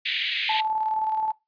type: band-pass noise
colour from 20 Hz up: white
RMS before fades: -27 dBFS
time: 0.05-0.61 s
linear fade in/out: 10 ms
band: 1900 to 3800 Hz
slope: 48 dB/octave
type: tone with tremolo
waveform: sine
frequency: 872 Hz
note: A5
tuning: 16 cents flat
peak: -21 dBFS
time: 0.49-1.32 s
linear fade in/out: 5 ms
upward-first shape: square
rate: 19 Hz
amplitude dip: 35%
effects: noise-tail reverb RT60 0.2 s tail -21 dB re dry + resampled to 11025 Hz